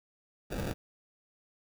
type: noise with sample-and-hold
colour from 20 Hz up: pink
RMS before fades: -35 dBFS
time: 0.5-0.74 s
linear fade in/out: 20 ms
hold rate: 1050 Hz
effects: none